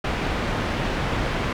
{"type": "low-pass noise", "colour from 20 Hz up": "pink", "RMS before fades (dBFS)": -25, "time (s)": [0.04, 1.53], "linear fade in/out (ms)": 5, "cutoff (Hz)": 2700, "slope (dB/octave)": 12, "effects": []}